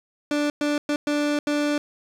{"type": "tone bursts at uneven times", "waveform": "30% pulse", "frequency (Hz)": 293.7, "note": "D4", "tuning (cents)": 0, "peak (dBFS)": -18, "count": 5, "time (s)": [[0.31, 0.5], [0.61, 0.78], [0.89, 0.96], [1.07, 1.39], [1.47, 1.78]], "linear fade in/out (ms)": 2, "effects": ["low-pass 7000 Hz 12 dB/octave", "8-bit"]}